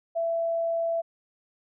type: tone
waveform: sine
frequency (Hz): 667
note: E5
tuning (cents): +20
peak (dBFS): -24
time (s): 0.15-1.02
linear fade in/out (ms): 20
effects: none